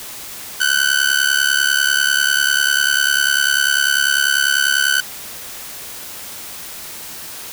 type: tone with amplitude modulation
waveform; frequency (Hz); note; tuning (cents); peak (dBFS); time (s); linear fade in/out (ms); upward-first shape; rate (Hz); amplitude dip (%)
sawtooth; 1510; F#6; +35; -6; 0.6-5.01; 10; sine; 70.1; 90
effects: white hiss -32 dBFS RMS until 7.52 s